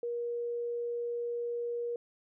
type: tone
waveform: sine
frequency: 475.2 Hz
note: A#4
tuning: 33 cents sharp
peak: -32 dBFS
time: 0.03-1.96 s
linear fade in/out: 2 ms
effects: none